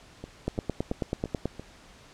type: two click trains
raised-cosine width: 2 ms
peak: -14 / -24 dBFS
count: 10 / 5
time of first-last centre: 0.48-1.456 / 0.24-1.596 s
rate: 9.22 / 2.95 Hz
effects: pink hiss -53 dBFS RMS until 2.13 s + low-pass 7000 Hz 12 dB/octave